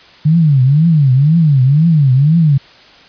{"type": "tone with vibrato", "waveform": "sine", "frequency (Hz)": 146.83, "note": "D3", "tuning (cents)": 0, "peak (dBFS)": -6, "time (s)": [0.25, 2.58], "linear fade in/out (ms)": 10, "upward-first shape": "triangle", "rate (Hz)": 2, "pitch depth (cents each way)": 280, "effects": ["white hiss -41 dBFS RMS until 3.08 s", "resampled to 11025 Hz"]}